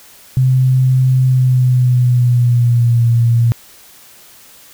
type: tone with pitch glide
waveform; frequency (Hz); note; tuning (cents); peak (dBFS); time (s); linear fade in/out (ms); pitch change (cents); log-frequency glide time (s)
sine; 129.4 to 117.3; C3 to A#2; -19 to +11; -8; 0.37-3.52; 0; -170; 1.24-3.06
effects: white hiss -42 dBFS RMS until 4.73 s